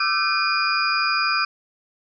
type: tone cluster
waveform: sine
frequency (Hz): 1184 / 1336 / 1537 / 2440 / 4888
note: D6 / E6 / G6 / D#7 / D#8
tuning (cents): +14 / +23 / -35 / -34 / -32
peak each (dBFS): -25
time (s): 0-1.45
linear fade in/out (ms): 5
effects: none